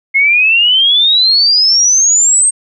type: exponential sweep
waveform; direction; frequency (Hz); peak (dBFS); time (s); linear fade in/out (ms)
sine; up; 2144 to 8520; -6; 0.14-2.51; 20
effects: none